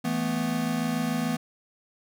square chord, E suspended fourth, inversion none, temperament equal, 164.81 / 220 / 246.9 Hz, E3 / A3 / B3, 0 / 0 / 0 cents, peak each -32 / -31 / -29 dBFS, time 0.04-1.37 s, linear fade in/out 10 ms, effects none

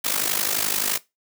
white noise with amplitude modulation, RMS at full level -20 dBFS, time 0.04-0.98 s, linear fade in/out 10 ms, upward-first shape sine, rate 51.5 Hz, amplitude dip 80%, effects noise-tail reverb RT60 0.2 s tail -19 dB re dry + high-pass 150 Hz 12 dB/octave

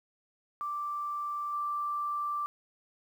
sine tone with level steps, 1174.7 Hz, D6, in tune, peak -32 / -30 dBFS, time 0.61-2.46 s, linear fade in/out 0 ms, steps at 1.53 s, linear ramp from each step 2 ms, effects 10-bit

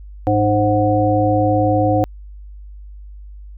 harmonic tone with a mistuned harmonic, 105.2 Hz, G#2, 23 cents sharp, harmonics 1 / 3 / 5 / 7, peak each -18 / -18 / -18 / -18 dBFS, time 0.27-2.04 s, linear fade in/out 0 ms, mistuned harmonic 3, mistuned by -51 cents, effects added 50 Hz sine -33 dBFS peak until 3.57 s

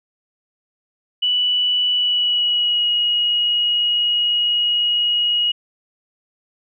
sine tone with pitch glide, 2960 to 2894 Hz, F#7 to F#7, 0 to -39 cents, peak -15 dBFS, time 1.22-5.52 s, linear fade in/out 10 ms, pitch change -39 cents, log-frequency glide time 1.92-2.9 s, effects none

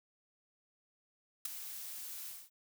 blue noise with ADSR envelope, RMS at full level -33 dBFS, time 1.45-2.5 s, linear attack 5 ms, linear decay 9 ms, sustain -12 dB, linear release 220 ms, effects none

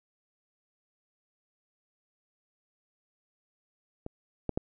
clicks, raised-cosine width 2 ms, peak -24 / -16 / -15 dBFS, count 3, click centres 4.064 / 4.493 / 4.575 s, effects none

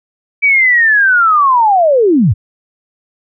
sine linear sweep, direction down, 2310 to 77.5 Hz, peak -6 dBFS, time 0.42-2.34 s, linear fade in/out 20 ms, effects none

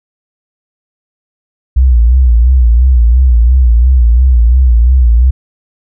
sine tone with vibrato, 60.9 Hz, B1, 24 cents flat, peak -3 dBFS, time 1.76-5.31 s, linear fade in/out 10 ms, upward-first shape sine, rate 2.9 Hz, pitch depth 120 cents each way, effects none

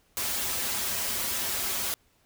white noise with comb filter, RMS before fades -30 dBFS, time 0.17-1.94 s, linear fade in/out 0 ms, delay 6.6 ms, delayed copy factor -0.95, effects pink hiss -66 dBFS RMS until 2.25 s

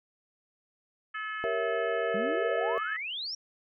harmonic tone, 430.7 Hz, A4, 37 cents flat, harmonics 3 / 4 / 5 / 6 / 7, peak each -37 / -36 / -44 / -48 / -48 dBFS, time 1.14-2.97 s, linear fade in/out 10 ms
sine chord, G diminished seventh, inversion none, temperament equal, 392 / 466.2 / 554.4 / 659.3 Hz, G4 / Bb4 / Db5 / Fb5, 0 / 0 / 0 / 0 cents, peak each -37 / -31 / -37 / -32 dBFS, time 1.44-2.78 s, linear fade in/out 0 ms
sine exponential sweep, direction up, 187.7 to 5710 Hz, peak -33 dBFS, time 2.14-3.35 s, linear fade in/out 5 ms
effects none

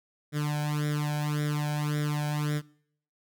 sawtooth tone with flanger, 148.9 Hz, D3, 24 cents sharp, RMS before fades -29 dBFS, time 0.32-2.62 s, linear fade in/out 50 ms, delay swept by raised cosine 0.55 to 1.28 ms, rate 1.8 Hz, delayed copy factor +0.9, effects noise-tail reverb RT60 0.6 s tail -22 dB re dry

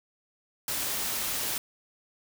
white noise, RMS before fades -31 dBFS, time 0.68-1.58 s, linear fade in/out 2 ms, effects none

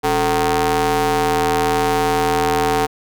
sawtooth ring-modulated tone, 160.6 Hz, E3, 45 cents flat, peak -8 dBFS, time 0.03-2.87 s, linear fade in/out 20 ms, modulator 602 Hz, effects none

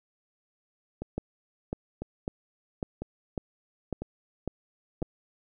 two click trains, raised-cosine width 2 ms, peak -17 / -21 dBFS, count 8 / 5, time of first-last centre 1.18-5.026 / 1.02-5.02 s, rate 1.82 / 1 Hz, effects none

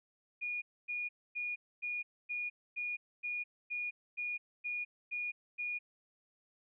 sine tone bursts, 2442 Hz, D#7, 33 cents flat, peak -35 dBFS, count 12, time 0.41-5.79 s, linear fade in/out 20 ms, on 210 ms, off 260 ms, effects none

